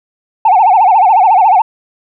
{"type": "tone with vibrato", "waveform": "sine", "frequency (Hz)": 810, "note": "G#5", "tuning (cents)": -43, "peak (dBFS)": -3, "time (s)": [0.45, 1.62], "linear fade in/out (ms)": 5, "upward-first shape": "sine", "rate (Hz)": 14, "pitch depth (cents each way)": 200, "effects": ["tanh soft clip ceiling -1 dBFS"]}